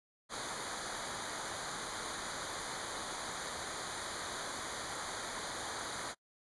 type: noise with comb filter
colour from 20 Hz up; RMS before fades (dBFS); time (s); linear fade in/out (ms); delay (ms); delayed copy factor
pink; -41; 0.29-6.15; 50; 0.37; -0.85
effects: noise-tail reverb RT60 0.1 s tail -25 dB re dry + resampled to 24000 Hz